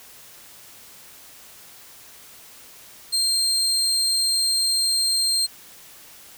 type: tone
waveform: 30% pulse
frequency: 4186 Hz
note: C8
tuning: in tune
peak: -16 dBFS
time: 3.12-5.47 s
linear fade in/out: 20 ms
effects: white hiss -46 dBFS RMS until 6.37 s